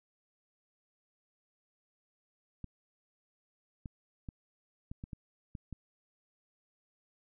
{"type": "clicks", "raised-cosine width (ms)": 5, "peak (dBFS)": -29, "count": 8, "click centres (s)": [2.643, 3.858, 4.288, 4.915, 5.039, 5.132, 5.552, 5.727], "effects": []}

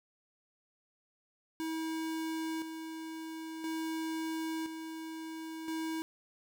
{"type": "tone with tremolo", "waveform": "square", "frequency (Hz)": 321.3, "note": "E4", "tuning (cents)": -44, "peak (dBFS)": -35, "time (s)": [1.6, 6.02], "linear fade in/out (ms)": 0, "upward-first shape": "square", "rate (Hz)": 0.49, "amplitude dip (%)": 50, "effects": []}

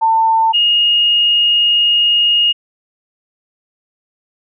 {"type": "tone pair in turn", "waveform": "sine", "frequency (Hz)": [896, 2858], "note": ["A5", "F7"], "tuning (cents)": [31, 39], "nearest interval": "octave + minor sixth", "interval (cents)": 2008, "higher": "second", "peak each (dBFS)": -9, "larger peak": "neither", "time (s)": [[0.01, 0.53], [0.53, 2.53]], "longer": "second", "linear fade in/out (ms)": 20, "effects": []}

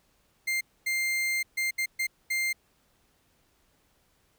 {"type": "tone bursts at uneven times", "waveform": "40% pulse", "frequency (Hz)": 2100, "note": "C7", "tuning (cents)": 6, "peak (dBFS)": -25, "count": 6, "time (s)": [[0.47, 0.61], [0.86, 1.43], [1.57, 1.71], [1.78, 1.86], [1.99, 2.07], [2.3, 2.53]], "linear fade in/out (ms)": 10, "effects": ["pink hiss -68 dBFS RMS until 4.38 s"]}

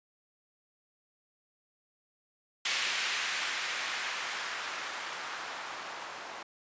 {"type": "noise with low-pass filter sweep", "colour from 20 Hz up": "violet", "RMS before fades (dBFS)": -36, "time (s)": [2.65, 6.43], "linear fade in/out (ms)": 5, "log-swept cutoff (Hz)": [2400, 900], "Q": 1.1, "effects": ["resampled to 16000 Hz"]}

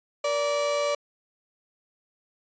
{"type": "tone pair together", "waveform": "35% pulse", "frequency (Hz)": [471, 580.3], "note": ["A#4", "D5"], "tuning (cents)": [18, -21], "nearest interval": "major third", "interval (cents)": 361, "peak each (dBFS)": [-33, -22], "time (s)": [0.24, 0.95], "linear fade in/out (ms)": 5, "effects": ["resampled to 16000 Hz"]}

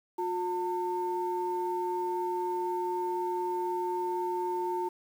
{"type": "tone pair together", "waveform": "sine", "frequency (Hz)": [358.3, 901], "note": ["F4", "A5"], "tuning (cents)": [44, 41], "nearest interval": "octave + major third", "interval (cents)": 1597, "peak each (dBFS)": [-31, -31], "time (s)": [0.18, 4.89], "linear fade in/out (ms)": 10, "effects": ["tanh soft clip ceiling -21 dBFS", "9-bit"]}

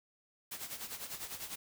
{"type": "noise with tremolo", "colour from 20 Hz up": "white", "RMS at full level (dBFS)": -41, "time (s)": [0.51, 1.56], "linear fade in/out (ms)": 10, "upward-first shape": "sine", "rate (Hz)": 10, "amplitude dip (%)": 70, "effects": []}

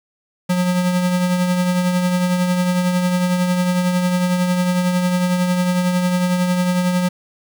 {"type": "tone with tremolo", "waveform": "square", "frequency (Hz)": 180, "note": "F#3", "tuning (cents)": -47, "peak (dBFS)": -14, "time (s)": [0.49, 7.09], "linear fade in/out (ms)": 10, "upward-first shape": "triangle", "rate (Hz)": 11, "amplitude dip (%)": 45, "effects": ["8-bit"]}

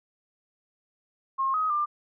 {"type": "tone with pitch steps", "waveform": "sine", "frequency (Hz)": [1073, 1261, 1193], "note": ["C6", "D#6", "D6"], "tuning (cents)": [43, 23, 27], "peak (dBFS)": -23, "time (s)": [1.38, 1.86], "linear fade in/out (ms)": 20, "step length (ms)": 160, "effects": []}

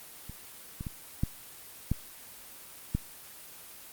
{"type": "clicks", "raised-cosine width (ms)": 5, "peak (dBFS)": [-29, -24, -23, -14, -14, -15], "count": 6, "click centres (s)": [0.296, 0.809, 0.868, 1.235, 1.916, 2.95], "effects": ["white hiss -48 dBFS RMS until 3.92 s", "Opus 24 kbps"]}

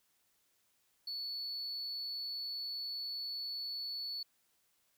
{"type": "tone", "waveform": "sine", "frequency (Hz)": 4435, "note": "C#8", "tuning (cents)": 0, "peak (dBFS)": -36, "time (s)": [1.07, 4.23], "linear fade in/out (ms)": 5, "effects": ["tanh soft clip ceiling -36 dBFS", "white hiss -75 dBFS RMS until 4.97 s"]}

